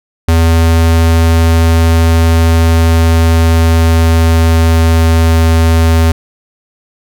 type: tone with pitch glide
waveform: square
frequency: 82.41 to 81.89 Hz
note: E2 to E2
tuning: 0 to -11 cents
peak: -6 dBFS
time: 0.28-6.12 s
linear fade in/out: 5 ms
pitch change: -11 cents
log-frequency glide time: 2.58-5.49 s
effects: none